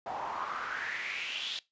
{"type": "noise with band-pass filter sweep", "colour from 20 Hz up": "pink", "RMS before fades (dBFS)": -37, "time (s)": [0.06, 1.59], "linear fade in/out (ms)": 2, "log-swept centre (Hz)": [760, 3700], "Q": 4.9, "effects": ["noise-tail reverb RT60 0.2 s tail -20 dB re dry", "resampled to 16000 Hz"]}